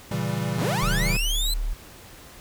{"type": "chord", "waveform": "square", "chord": "A# diminished seventh", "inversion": "none", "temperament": "equal", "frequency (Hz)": [116.54, 138.59, 164.81, 196], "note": ["A#2", "C#3", "E3", "G3"], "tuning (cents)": [0, 0, 0, 0], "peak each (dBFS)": -31, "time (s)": [0.11, 1.17], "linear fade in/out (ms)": 5}
{"type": "linear sweep", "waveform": "sawtooth", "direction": "up", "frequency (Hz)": [87.31, 4131], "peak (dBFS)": -22, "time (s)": [0.58, 1.54], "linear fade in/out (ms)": 5}
{"type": "tone", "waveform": "sine", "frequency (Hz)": 36.71, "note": "D1", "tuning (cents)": 0, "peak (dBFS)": -23, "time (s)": [0.82, 1.74], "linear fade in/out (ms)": 10}
{"effects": ["pink hiss -46 dBFS RMS until 2.4 s"]}